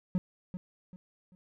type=tone with echo; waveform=triangle; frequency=182.5 Hz; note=F#3; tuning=24 cents flat; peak=-23 dBFS; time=0.15-0.18 s; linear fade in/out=0 ms; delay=390 ms; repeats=3; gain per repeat=-10 dB; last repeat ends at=1.35 s; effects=none